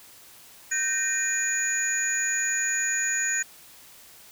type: tone cluster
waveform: sine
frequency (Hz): 1552 / 1845 / 2434 / 6810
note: G6 / A#6 / D#7 / G#8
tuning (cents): -18 / -18 / -39 / +42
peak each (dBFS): -30 / -29 / -35 / -26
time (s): 0.71-3.43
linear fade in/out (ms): 10
effects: white hiss -50 dBFS RMS until 4.31 s